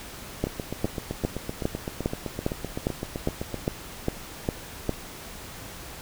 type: two click trains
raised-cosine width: 2 ms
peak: -10 / -16 dBFS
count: 12 / 25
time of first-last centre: 0.44-4.893 / 0.47-3.543 s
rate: 2.47 / 7.81 Hz
effects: pink hiss -41 dBFS RMS until 6.01 s